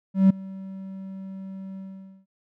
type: tone with ADSR envelope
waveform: triangle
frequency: 191.9 Hz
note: G3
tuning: 37 cents flat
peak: -8 dBFS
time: 0.14-2.26 s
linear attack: 160 ms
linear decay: 7 ms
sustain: -24 dB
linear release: 490 ms
effects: tanh soft clip ceiling -5 dBFS